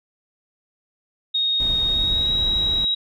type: tone with pitch glide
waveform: sine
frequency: 3729 to 3834 Hz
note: A#7 to A#7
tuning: 0 to +48 cents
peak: -18 dBFS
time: 1.34-2.95 s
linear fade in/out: 10 ms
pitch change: +48 cents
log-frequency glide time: 1.88-2.32 s
type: noise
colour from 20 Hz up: brown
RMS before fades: -29 dBFS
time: 1.6-2.85 s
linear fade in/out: 2 ms
effects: none